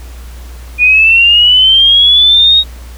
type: linear sweep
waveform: sine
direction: up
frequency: 2442 to 3781 Hz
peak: -3 dBFS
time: 0.78-2.64 s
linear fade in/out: 50 ms
effects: added 60 Hz sine -26 dBFS peak until 2.97 s + pink hiss -38 dBFS RMS until 2.97 s